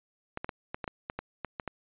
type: clicks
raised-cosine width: 0.5 ms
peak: -19 dBFS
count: 11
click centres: 0.374 / 0.445 / 0.492 / 0.745 / 0.842 / 0.878 / 1.099 / 1.19 / 1.447 / 1.598 / 1.677 s
effects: resampled to 8000 Hz